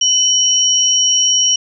sine tone pair together, 2999 / 5661 Hz, F#7 / F8, +23 / +23 cents, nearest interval major seventh, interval 1100 cents, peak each -13 dBFS, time 0.01-1.56 s, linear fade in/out 5 ms, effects none

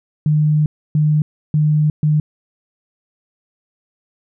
sine tone bursts at uneven times, 151.7 Hz, D#3, 44 cents flat, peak -11 dBFS, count 4, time 0.26-0.66 / 0.95-1.22 / 1.54-1.9 / 2.03-2.2 s, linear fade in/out 2 ms, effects none

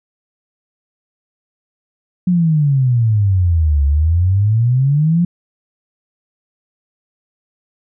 sine exponential two-way sweep, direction down then up, 183.8 to 69.3 to 177.8 Hz, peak -10 dBFS, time 2.27-5.25 s, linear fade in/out 5 ms, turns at 3.85 s, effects none

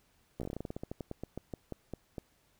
slowing click train, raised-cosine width 2 ms, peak -25 dBFS, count 22, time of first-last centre 0.4-2.182 s, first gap 15 ms, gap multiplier 1.15, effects pink hiss -70 dBFS RMS until 2.59 s

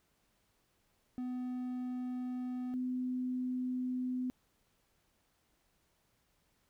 triangle / sine tone pair in turn, 250.6 / 252.8 Hz, B3 / B3, +25 / +41 cents, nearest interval unison, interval 16 cents, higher second, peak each -34 / -33 dBFS, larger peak second, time 1.18-2.74 / 2.74-4.3 s, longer neither, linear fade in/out 0 ms, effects pink hiss -75 dBFS RMS until 6.69 s

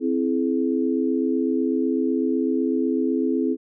sine chord, C augmented, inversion none, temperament equal with one note detuned, 261.6 / 329.6 / 425.5 Hz, C4 / E4 / G#4, 0 / 0 / +42 cents, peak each -22 / -24 / -26 dBFS, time 0-3.57 s, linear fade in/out 50 ms, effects none

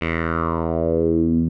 10% pulse tone with low-pass filter sweep, 82.41 Hz, E2, in tune, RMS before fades -20 dBFS, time 0.01-1.49 s, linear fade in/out 10 ms, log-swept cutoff 2500 to 200 Hz, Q 4.7, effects none

